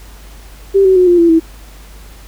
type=tone with pitch steps; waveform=sine; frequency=392 / 377.8 / 364.1 / 350.8 / 338.1 / 325.8 Hz; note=G4 / F#4 / F#4 / F4 / E4 / E4; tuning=0 / +36 / -28 / +8 / +44 / -20 cents; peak=-5 dBFS; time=0.74-1.4 s; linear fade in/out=20 ms; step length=110 ms; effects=added 50 Hz sine -34 dBFS peak until 2.27 s + pink hiss -41 dBFS RMS until 2.27 s